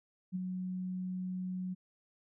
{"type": "tone with ADSR envelope", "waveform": "sine", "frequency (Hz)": 184, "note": "F#3", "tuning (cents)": -9, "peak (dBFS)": -31, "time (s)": [0.32, 1.75], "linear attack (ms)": 35, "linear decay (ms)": 17, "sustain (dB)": -4, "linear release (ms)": 23, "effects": []}